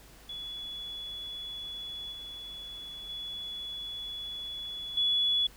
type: tone with level steps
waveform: sine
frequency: 3404 Hz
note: G#7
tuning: 42 cents sharp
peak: -37 / -40 / -36 / -24 dBFS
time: 0.29-5.47 s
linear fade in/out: 5 ms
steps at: 2.12 / 3.09 / 4.97 s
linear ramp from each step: 5 ms
effects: added 50 Hz sine -55 dBFS peak until 5.56 s + pink hiss -55 dBFS RMS until 5.56 s